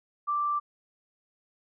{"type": "tone", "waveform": "sine", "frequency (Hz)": 1174.7, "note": "D6", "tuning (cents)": 0, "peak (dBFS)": -25, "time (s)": [0.27, 0.6], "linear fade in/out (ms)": 20, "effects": []}